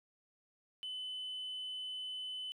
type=tone; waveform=sine; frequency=3020 Hz; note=F#7; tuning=35 cents sharp; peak=-38 dBFS; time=0.83-2.52 s; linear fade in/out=0 ms; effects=tanh soft clip ceiling -37 dBFS + 13-bit